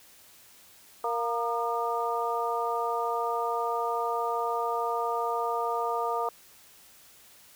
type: harmonic tone with a mistuned harmonic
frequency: 233.1 Hz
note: A#3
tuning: in tune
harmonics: 2 / 3 / 4 / 5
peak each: -32 / -32 / -32 / -32 dBFS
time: 1.04-6.29 s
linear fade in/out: 2 ms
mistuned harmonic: 5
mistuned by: +65 cents
effects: white hiss -55 dBFS RMS until 7.55 s